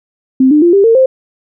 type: tone with pitch steps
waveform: sine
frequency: 261.6 / 300.5 / 345.2 / 396.5 / 455.5 / 523.2 Hz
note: C4 / D4 / F4 / G4 / A#4 / C5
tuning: 0 / +40 / -20 / +20 / -40 / 0 cents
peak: -4 dBFS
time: 0.4-1.06 s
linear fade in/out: 5 ms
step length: 110 ms
effects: none